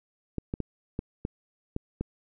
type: clicks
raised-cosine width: 3 ms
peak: -17 dBFS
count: 7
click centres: 0.383 / 0.539 / 0.603 / 0.991 / 1.251 / 1.764 / 2.01 s
effects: none